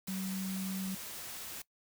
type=tone in noise; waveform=sine; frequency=190.1 Hz; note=F#3; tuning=47 cents sharp; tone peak=-35 dBFS; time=0.08-0.95 s; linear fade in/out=5 ms; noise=white; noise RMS=-44 dBFS; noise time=0.07-1.62 s; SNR=+6 dB; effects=noise-tail reverb RT60 0.1 s tail -20 dB re dry